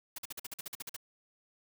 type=noise bursts; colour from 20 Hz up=white; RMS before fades=-41 dBFS; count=12; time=0.16-0.965 s; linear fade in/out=5 ms; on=24 ms; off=47 ms; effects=none